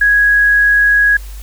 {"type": "tone", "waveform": "sine", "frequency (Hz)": 1661.2, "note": "G#6", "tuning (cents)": 0, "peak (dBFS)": -7, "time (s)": [0.01, 1.17], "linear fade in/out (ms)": 5, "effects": ["added 50 Hz sine -26 dBFS peak until 1.42 s", "white hiss -40 dBFS RMS until 1.42 s"]}